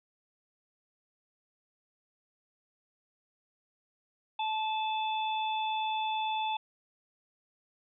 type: harmonic tone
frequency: 871 Hz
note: A5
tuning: 18 cents flat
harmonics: 1 / 3 / 4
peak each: -30 / -40 / -39 dBFS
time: 4.39-6.57 s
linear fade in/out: 5 ms
effects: none